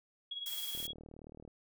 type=tone with tremolo; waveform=sine; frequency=3322 Hz; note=G#7; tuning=in tune; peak=-36 dBFS; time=0.31-0.93 s; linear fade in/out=5 ms; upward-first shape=triangle; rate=19 Hz; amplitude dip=75%
type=noise; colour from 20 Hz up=blue; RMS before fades=-43 dBFS; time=0.46-0.87 s; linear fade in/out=2 ms
type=click train; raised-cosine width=2 ms; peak=-38 dBFS; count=29; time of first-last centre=0.75-1.477 s; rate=38.5 Hz
effects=none